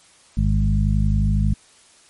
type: harmonic tone with a mistuned harmonic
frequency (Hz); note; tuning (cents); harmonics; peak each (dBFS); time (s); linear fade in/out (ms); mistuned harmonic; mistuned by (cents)
51.91; G#1; 0; 1 / 2 / 3 / 4; -18 / -21 / -23 / -24; 0.37-1.54; 5; 1; +54
effects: white hiss -52 dBFS RMS until 2.09 s + MP3 48 kbps